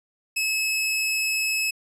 sawtooth tone, 2586 Hz, E7, 34 cents flat, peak -19 dBFS, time 0.36-1.71 s, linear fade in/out 10 ms, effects resampled to 32000 Hz

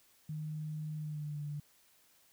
sine tone with pitch glide, 153.8 to 147.11 Hz, D#3 to D3, -20 to +3 cents, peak -37 dBFS, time 0.29-1.6 s, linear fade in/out 5 ms, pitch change -77 cents, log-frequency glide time 0.95-1.41 s, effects white hiss -67 dBFS RMS until 2.32 s

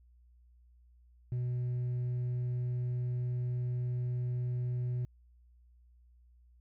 triangle tone with hard clipping, 123.47 Hz, B2, in tune, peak -30 dBFS, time 1.32-5.05 s, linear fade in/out 0 ms, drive 1 dB, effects added 60 Hz sine -59 dBFS peak until 6.6 s

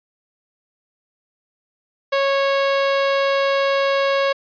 sawtooth tone, 551 Hz, C#5, 11 cents flat, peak -12 dBFS, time 2.12-4.33 s, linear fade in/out 10 ms, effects resampled to 11025 Hz

